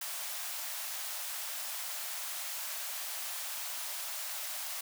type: high-pass noise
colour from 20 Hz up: white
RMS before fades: -39 dBFS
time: 0.01-4.81 s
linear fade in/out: 5 ms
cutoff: 570 Hz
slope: 96 dB/octave
effects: none